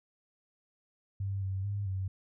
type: tone with pitch steps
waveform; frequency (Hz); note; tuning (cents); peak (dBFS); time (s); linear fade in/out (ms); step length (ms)
sine; 98.1 / 95.8 / 101.2 / 95.1; G2 / G2 / G#2 / F#2; +2 / -39 / -44 / +48; -31; 1.2-2.08; 5; 220
effects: none